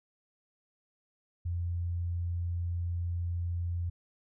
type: tone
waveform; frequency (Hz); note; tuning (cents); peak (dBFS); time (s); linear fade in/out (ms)
sine; 86.6; F2; -14; -30; 1.45-3.9; 10
effects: none